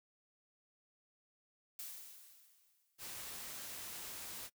blue noise with exponential decay, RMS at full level -45 dBFS, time 1.79-3.08 s, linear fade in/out 1 ms, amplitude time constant 280 ms
white noise, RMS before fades -47 dBFS, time 2.98-4.5 s, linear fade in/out 50 ms
effects noise-tail reverb RT60 0.1 s tail -22 dB re dry

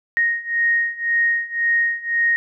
sine beating tone pair, 1864.7 / 1866.6 Hz, A#6 / A#6, 0 / +2 cents, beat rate 1.9 Hz, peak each -21 / -19 dBFS, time 0.17-2.36 s, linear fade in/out 0 ms, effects none

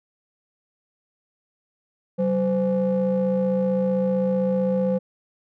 triangle ring-modulated tone, 162.1 Hz, E3, 29 cents flat, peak -14 dBFS, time 2.18-4.99 s, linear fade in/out 20 ms, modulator 352 Hz, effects none

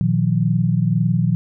sine tone cluster, 119.4 / 157.4 / 179.3 Hz, A#2 / D#3 / F3, +42 / +20 / +46 cents, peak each -19 dBFS, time 0.01-1.35 s, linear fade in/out 0 ms, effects none

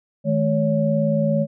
sine tone cluster, 156.5 / 214.3 / 561 Hz, D#3 / A3 / C#5, +10 / -45 / +21 cents, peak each -21 dBFS, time 0.24-1.47 s, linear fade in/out 50 ms, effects none

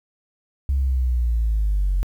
sine linear sweep, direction down, 69.3 to 44.57 Hz, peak -16 dBFS, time 0.69-2.03 s, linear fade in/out 0 ms, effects tanh soft clip ceiling -14 dBFS + 9-bit

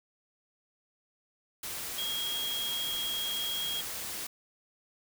sine tone in noise, 3271 Hz, G#7, 27 cents flat, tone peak -32 dBFS, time 1.98-3.81 s, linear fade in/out 5 ms, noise white, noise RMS -38 dBFS, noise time 1.63-4.27 s, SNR +3 dB, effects none

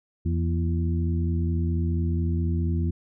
harmonic tone with a mistuned harmonic, 84.4 Hz, E2, 41 cents sharp, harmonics 1 / 2 / 3 / 4, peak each -23 / -29 / -33 / -35 dBFS, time 0.25-2.91 s, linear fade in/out 10 ms, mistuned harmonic 3, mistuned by -70 cents, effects none

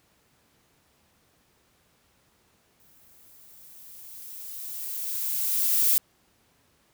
violet noise with exponential growth, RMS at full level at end -20 dBFS, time 2.8-5.98 s, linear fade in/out 0 ms, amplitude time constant 690 ms, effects pink hiss -65 dBFS RMS until 6.93 s + high-pass 60 Hz 12 dB/octave

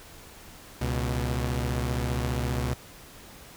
sawtooth tone pair together, 68.5 / 122.05 Hz, C#2 / B2, -20 / -20 cents, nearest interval minor seventh, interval 1000 cents, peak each -25 dBFS, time 0.81-2.74 s, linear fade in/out 5 ms, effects pink hiss -48 dBFS RMS until 3.56 s

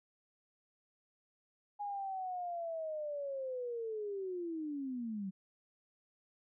sine linear sweep, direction down, 828 to 185 Hz, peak -37 dBFS, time 1.79-5.31 s, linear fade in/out 20 ms, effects none

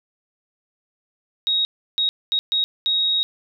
sine tone bursts at uneven times, 3778 Hz, A#7, 22 cents sharp, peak -17 dBFS, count 5, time 1.47-1.65 / 1.98-2.09 / 2.32-2.39 / 2.52-2.64 / 2.86-3.23 s, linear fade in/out 0 ms, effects none

